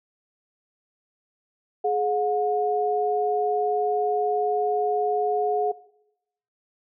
sine tone pair together, 420.7 / 722 Hz, G#4 / F#5, +22 / -43 cents, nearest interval major sixth, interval 935 cents, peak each -23 dBFS, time 1.84-5.72 s, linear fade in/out 10 ms, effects noise-tail reverb RT60 0.8 s tail -19 dB re dry

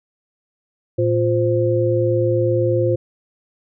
sine tone cluster, 113.8 / 350.9 / 520 Hz, A#2 / F4 / C5, -41 / +8 / -11 cents, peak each -19 dBFS, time 0.98-2.96 s, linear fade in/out 10 ms, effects none

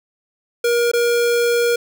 square tone with dropouts, 474.7 Hz, A#4, 31 cents sharp, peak -15 dBFS, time 0.64-1.76 s, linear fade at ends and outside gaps 5 ms, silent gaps 0.916-0.934 s, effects none

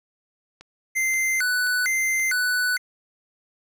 click train, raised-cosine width 0.2 ms, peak -26 dBFS, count 4, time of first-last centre 0.61-2.197 s, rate 1.89 Hz
square tone with vibrato, 1760 Hz, A6, in tune, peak -21 dBFS, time 0.95-2.78 s, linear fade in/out 20 ms, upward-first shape square, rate 1.1 Hz, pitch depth 290 cents each way
effects none

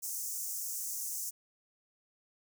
pink high-pass noise, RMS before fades -38 dBFS, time 0.02-1.31 s, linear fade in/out 20 ms, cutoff 5900 Hz, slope 48 dB/octave, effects none

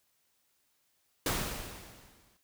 pink noise with exponential decay, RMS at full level -29 dBFS, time 1.26-2.37 s, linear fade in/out 2 ms, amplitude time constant 240 ms, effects white hiss -74 dBFS RMS until 2.43 s

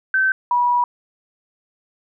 sine tone pair in turn, 1542 / 971.4 Hz, G6 / B5, -29 / -29 cents, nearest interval minor sixth, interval 800 cents, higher first, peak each -14 dBFS, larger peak neither, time 0.14-0.32 / 0.51-0.84 s, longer second, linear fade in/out 2 ms, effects none

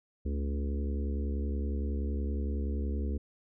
harmonic tone with a mistuned harmonic, 70.7 Hz, C#2, 35 cents sharp, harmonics 1 / 3 / 4 / 5 / 6 / 7, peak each -30 / -39 / -43 / -45 / -45 / -49 dBFS, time 0.25-3.18 s, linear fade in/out 10 ms, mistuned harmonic 3, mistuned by +37 cents, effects none

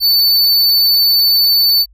square tone, 4506 Hz, C#8, 28 cents sharp, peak -9 dBFS, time 0-1.86 s, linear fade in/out 50 ms, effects added 50 Hz sine -44 dBFS peak until 1.93 s

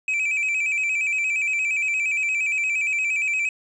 triangle tone with vibrato, 2441 Hz, D#7, 34 cents flat, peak -19 dBFS, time 0.08-3.49 s, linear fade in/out 2 ms, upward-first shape square, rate 8.6 Hz, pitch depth 71 cents each way, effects resampled to 24000 Hz + 9-bit

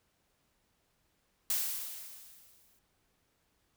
blue noise with exponential decay, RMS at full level -30 dBFS, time 1.5-2.79 s, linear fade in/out 2 ms, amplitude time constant 280 ms, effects pink hiss -75 dBFS RMS until 3.76 s

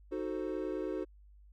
triangle chord, D# diminished seventh, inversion none, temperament equal, 311.1 / 370 / 440 / 523.3 Hz, D#4 / F#4 / A4 / C5, 0 / 0 / 0 / 0 cents, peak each -37 / -36 / -39 / -40 dBFS, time 0.11-1.05 s, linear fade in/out 20 ms, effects added 50 Hz sine -55 dBFS peak until 1.52 s

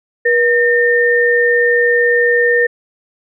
sine tone pair together, 480.4 / 1818 Hz, B4 / A#6, -48 / -44 cents, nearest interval octave + major seventh, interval 2304 cents, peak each -12 dBFS, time 0.25-2.67 s, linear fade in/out 10 ms, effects none

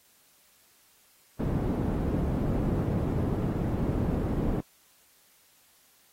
white low-pass noise, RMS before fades -28 dBFS, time 1.39-4.61 s, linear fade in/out 10 ms, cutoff 250 Hz, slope 12 dB/octave, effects white hiss -62 dBFS RMS until 6.12 s + AAC 48 kbps

